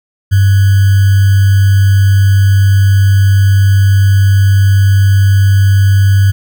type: tone with sample-and-hold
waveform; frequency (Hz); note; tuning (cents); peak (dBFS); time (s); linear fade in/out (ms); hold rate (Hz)
sine; 97.9; G2; -2; -4; 0.31-6.32; 20; 1575
effects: none